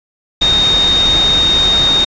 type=tone in noise; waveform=sine; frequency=3700 Hz; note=A#7; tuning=14 cents flat; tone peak=-9 dBFS; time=0.41-2.05 s; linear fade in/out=10 ms; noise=pink; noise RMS=-19 dBFS; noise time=0.41-2.05 s; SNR=+7 dB; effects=resampled to 16000 Hz